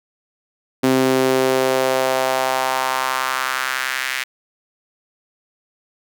sawtooth tone with high-pass filter sweep, 130.81 Hz, C3, in tune, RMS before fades -19 dBFS, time 0.83-4.24 s, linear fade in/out 10 ms, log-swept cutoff 280 to 2000 Hz, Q 2.2, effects none

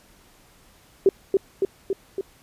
sine tone with echo, 388.2 Hz, G4, 17 cents flat, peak -11 dBFS, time 1.06-1.09 s, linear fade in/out 2 ms, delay 280 ms, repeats 4, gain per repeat -3 dB, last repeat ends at 2.21 s, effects pink hiss -55 dBFS RMS until 2.42 s + resampled to 32000 Hz

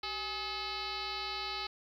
sine tone with frequency modulation, 2600 Hz, E7, 24 cents flat, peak -35 dBFS, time 0.03-1.67 s, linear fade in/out 5 ms, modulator 443 Hz, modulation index 4.7, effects 11-bit

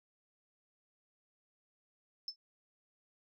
sine tone with exponential decay, 5274 Hz, E8, in tune, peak -32 dBFS, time 2.28-2.36 s, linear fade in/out 2 ms, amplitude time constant 16 ms, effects tanh soft clip ceiling -32 dBFS

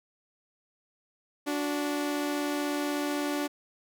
sawtooth tone pair together, 291.2 / 367.4 Hz, D4 / F#4, -15 / -12 cents, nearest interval major third, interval 403 cents, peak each -25 / -32 dBFS, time 1.46-3.48 s, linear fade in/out 20 ms, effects none

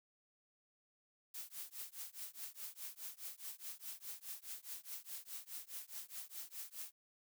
blue noise with tremolo, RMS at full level -45 dBFS, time 1.34-6.92 s, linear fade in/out 5 ms, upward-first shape triangle, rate 4.8 Hz, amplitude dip 100%, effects none

